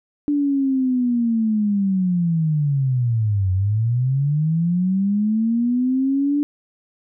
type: linear two-way sweep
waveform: sine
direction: down then up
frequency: 293.7 to 91.4 to 293.7 Hz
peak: -16 dBFS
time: 0.28-6.43 s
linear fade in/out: 0 ms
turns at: 3.52 s
effects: none